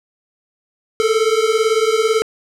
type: beating tone pair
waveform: square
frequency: 432.9 / 450.9 Hz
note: A4 / A4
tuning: -28 / +42 cents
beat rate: 18 Hz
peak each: -17 dBFS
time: 1-2.22 s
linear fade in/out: 0 ms
effects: low-pass 9000 Hz 12 dB/octave